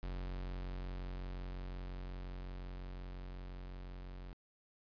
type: tone with level ramp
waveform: 45% pulse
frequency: 45.6 Hz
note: F#1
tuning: 24 cents flat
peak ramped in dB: -39 to -46 dBFS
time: 0.03-4.33 s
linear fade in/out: 0 ms
effects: resampled to 11025 Hz